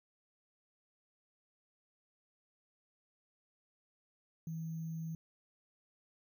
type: tone with sample-and-hold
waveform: sine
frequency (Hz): 162.2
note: E3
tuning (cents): -28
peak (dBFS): -38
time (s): 4.47-5.15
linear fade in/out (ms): 2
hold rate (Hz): 6300
effects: none